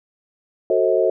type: chord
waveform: sine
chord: F# diminished seventh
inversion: none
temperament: just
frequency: 370 / 444 / 532.8 / 639.4 Hz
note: F#4 / A4 / C5 / Eb5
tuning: 0 / +16 / +31 / +47 cents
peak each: -20 dBFS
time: 0.7-1.1 s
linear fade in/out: 2 ms
effects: none